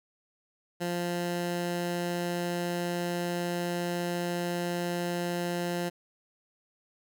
15% pulse tone, 174.61 Hz, F3, in tune, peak -23 dBFS, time 0.8-5.9 s, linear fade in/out 20 ms, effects none

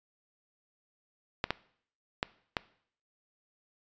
clicks, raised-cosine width 0.3 ms, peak -12 dBFS, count 4, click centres 1.441 / 1.506 / 2.229 / 2.568 s, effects noise-tail reverb RT60 0.6 s tail -20 dB re dry + resampled to 16000 Hz

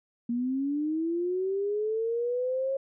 sine linear sweep, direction up, 233.1 to 545 Hz, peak -26 dBFS, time 0.29-2.77 s, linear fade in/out 5 ms, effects none

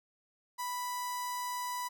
sawtooth tone with notch filter, 987.8 Hz, B5, in tune, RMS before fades -37 dBFS, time 0.58-1.89 s, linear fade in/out 20 ms, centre 2600 Hz, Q 1.1, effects none

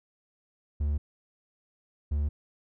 triangle tone pair in turn, 73.42 / 73.42 Hz, D2 / D2, 0 / 0 cents, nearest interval unison, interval 0 cents, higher neither, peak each -23 dBFS, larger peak neither, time 0.8-0.98 / 2.11-2.29 s, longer neither, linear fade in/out 10 ms, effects none

